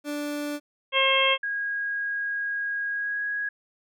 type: tone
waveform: 30% pulse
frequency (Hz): 293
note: D4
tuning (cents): -4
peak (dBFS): -26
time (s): 0.04-0.6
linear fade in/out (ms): 50
type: harmonic tone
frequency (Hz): 536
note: C5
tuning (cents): +42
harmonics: 1 / 2 / 3 / 4 / 5 / 6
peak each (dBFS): -26 / -26 / -32 / -25 / -26 / -24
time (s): 0.92-1.38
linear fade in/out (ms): 50
type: tone with pitch glide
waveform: sine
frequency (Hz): 1640 to 1658.1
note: G#6 to G#6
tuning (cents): -22 to -3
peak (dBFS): -26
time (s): 1.43-3.49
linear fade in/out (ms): 5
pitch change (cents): +19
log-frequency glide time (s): 2.89-3.23
effects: none